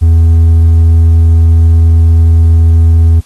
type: tone with hard clipping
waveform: sine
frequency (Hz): 82.41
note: E2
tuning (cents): 0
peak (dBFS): -3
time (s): 0.01-3.21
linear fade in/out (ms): 20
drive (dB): 2
effects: white hiss -44 dBFS RMS until 3.25 s + AAC 32 kbps